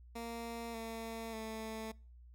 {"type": "tone with pitch steps", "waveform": "15% pulse", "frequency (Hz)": [232.1, 226.4, 220.9], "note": ["A#3", "A3", "A3"], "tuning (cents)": [-7, 50, 7], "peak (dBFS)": -35, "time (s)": [0.15, 1.92], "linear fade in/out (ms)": 10, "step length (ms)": 590, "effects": ["noise-tail reverb RT60 0.4 s tail -25 dB re dry", "added 60 Hz sine -54 dBFS peak until 2.34 s"]}